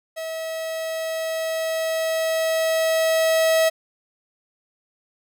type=tone with level ramp; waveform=45% pulse; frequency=645 Hz; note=E5; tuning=38 cents flat; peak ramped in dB=-28 to -15 dBFS; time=0.16-3.7 s; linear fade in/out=20 ms; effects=none